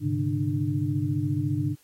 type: tone cluster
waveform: sine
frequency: 103.2 / 132.4 / 146.8 / 298.5 Hz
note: G#2 / C3 / D3 / D4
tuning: -10 / +21 / 0 / +28 cents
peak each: -29 dBFS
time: 0-1.76 s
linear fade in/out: 50 ms
effects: white hiss -61 dBFS RMS until 1.83 s + AAC 48 kbps